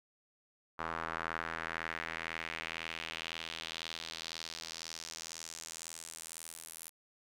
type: tone with band-pass filter sweep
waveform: square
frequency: 40.98 Hz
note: E1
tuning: 9 cents flat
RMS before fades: -43 dBFS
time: 0.78-6.9 s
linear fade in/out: 20 ms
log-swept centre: 1200 to 11000 Hz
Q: 2.1
effects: none